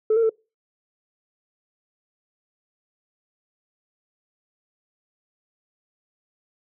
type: tone with pitch steps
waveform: sine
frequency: 435.9 / 458.3 / 444.4 Hz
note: A4 / A#4 / A4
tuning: -16 / -29 / +17 cents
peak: -14 dBFS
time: 0.1-0.295 s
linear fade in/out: 5 ms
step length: 65 ms
effects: noise-tail reverb RT60 0.3 s tail -26 dB re dry + tanh soft clip ceiling -13 dBFS